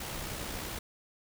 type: noise with amplitude modulation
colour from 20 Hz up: pink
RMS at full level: -37 dBFS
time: 0-0.79 s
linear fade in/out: 5 ms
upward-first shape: sine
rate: 63.4 Hz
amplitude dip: 35%
effects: none